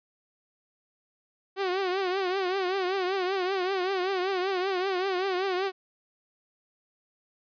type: tone with vibrato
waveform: sawtooth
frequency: 375.9 Hz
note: F#4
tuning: 27 cents sharp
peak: -22 dBFS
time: 1.56-5.72 s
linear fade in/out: 50 ms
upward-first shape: triangle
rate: 5.2 Hz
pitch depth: 110 cents each way
effects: resampled to 11025 Hz